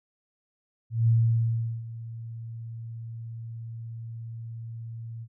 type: tone with ADSR envelope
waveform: sine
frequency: 114.6 Hz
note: A#2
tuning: 29 cents flat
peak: -17 dBFS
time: 0.9-5.28 s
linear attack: 180 ms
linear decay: 750 ms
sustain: -18 dB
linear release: 57 ms
effects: none